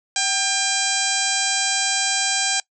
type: harmonic tone with a mistuned harmonic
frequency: 800 Hz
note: G5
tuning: 35 cents sharp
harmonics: 1 / 2 / 3 / 4 / 5 / 6 / 7 / 8 / 9 / 10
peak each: -28 / -28 / -28 / -28 / -28 / -28 / -28 / -28 / -28 / -28 dBFS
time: 0.16-2.6 s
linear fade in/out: 2 ms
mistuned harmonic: 1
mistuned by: -62 cents
effects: noise-tail reverb RT60 0.1 s tail -23 dB re dry